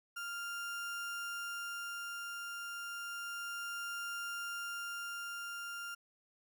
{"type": "tone with tremolo", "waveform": "35% pulse", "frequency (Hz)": 1396.9, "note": "F6", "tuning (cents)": 0, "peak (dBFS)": -37, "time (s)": [0.16, 5.95], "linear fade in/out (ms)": 10, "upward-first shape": "sine", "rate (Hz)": 0.31, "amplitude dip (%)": 25, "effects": []}